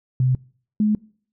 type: tone pair in turn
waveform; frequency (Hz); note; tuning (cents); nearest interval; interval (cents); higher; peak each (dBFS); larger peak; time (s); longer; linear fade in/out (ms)
sine; 128.2 / 212; C3 / G#3; -35 / +36; major sixth; 871; second; -15; neither; 0.2-0.35 / 0.8-0.95; neither; 2
effects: noise-tail reverb RT60 0.5 s tail -24 dB re dry